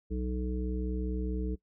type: harmonic tone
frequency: 62.3 Hz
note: B1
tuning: 16 cents sharp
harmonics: 1 / 3 / 5 / 7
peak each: -32 / -37 / -39 / -40 dBFS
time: 0.1-1.56 s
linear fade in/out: 20 ms
effects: noise-tail reverb RT60 0.1 s tail -21 dB re dry